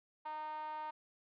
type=tone with band-pass filter; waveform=5% pulse; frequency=307.5 Hz; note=D#4; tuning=20 cents flat; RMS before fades=-43 dBFS; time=0.25-0.91 s; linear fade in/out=10 ms; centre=910 Hz; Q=6.1; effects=resampled to 11025 Hz